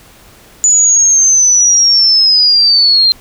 sine linear sweep, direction down, 6980 to 4140 Hz, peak -5 dBFS, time 0.64-3.12 s, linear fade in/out 0 ms, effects pink hiss -41 dBFS RMS until 3.2 s

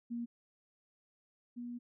sine tone pair in turn, 236.4 / 241.2 Hz, A#3 / B3, +24 / -41 cents, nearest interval unison, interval 35 cents, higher second, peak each -36 / -40 dBFS, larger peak first, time 0.1-0.26 / 1.56-1.79 s, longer second, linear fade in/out 20 ms, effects none

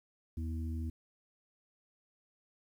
harmonic tone, 80.6 Hz, E2, 38 cents flat, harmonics 1 / 3 / 4, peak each -35 / -43 / -49 dBFS, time 0.37-0.9 s, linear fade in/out 5 ms, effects 11-bit

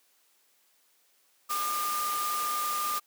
sine tone in noise, 1206 Hz, D6, 46 cents sharp, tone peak -29 dBFS, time 1.49-3 s, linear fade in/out 20 ms, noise white, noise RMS -35 dBFS, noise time 1.49-3 s, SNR +3 dB, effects white hiss -67 dBFS RMS until 3.06 s + high-pass 300 Hz 12 dB/octave

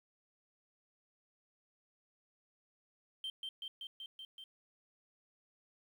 sine tone with echo, 3136 Hz, G7, in tune, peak -36 dBFS, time 3.24-3.3 s, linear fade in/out 2 ms, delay 190 ms, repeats 6, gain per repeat -2 dB, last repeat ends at 4.44 s, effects tanh soft clip ceiling -37 dBFS + 11-bit

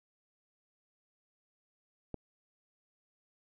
click, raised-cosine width 2 ms, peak -25 dBFS, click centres 2.143 s, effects none

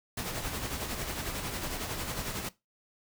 pink noise with tremolo, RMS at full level -34 dBFS, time 0.17-2.49 s, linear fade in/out 5 ms, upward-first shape sine, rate 11 Hz, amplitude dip 45%, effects noise-tail reverb RT60 0.2 s tail -18 dB re dry

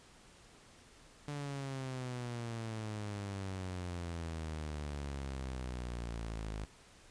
sawtooth exponential sweep, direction down, 146.83 to 51.91 Hz, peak -35 dBFS, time 1.28-6.65 s, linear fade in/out 0 ms, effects pink hiss -60 dBFS RMS until 7.1 s + resampled to 22050 Hz

